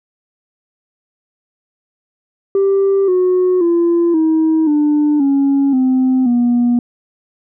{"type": "tone with pitch steps", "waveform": "sine", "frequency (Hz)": [392, 365.7, 341.3, 318.4, 297.1, 277.2, 258.6, 241.3], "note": ["G4", "F#4", "F4", "D#4", "D4", "C#4", "C4", "B3"], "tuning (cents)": [0, -20, -40, 40, 20, 0, -20, -40], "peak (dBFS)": -8, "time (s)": [2.55, 6.79], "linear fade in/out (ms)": 2, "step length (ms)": 530, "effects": ["tanh soft clip ceiling -8 dBFS"]}